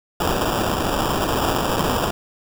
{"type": "noise with sample-and-hold", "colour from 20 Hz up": "violet", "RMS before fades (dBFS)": -21, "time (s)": [0.2, 2.11], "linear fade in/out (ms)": 5, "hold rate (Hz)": 2100, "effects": []}